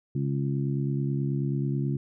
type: harmonic tone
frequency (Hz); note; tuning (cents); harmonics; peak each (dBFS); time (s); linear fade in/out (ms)
69.3; C#2; 0; 2 / 3 / 4 / 5; -26 / -33 / -35 / -36; 0.15-1.97; 5
effects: none